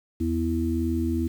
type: harmonic tone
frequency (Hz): 82.41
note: E2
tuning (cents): 0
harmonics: 1 / 3 / 4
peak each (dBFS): -27 / -27 / -27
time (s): 0.2-1.28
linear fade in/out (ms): 10
effects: 8-bit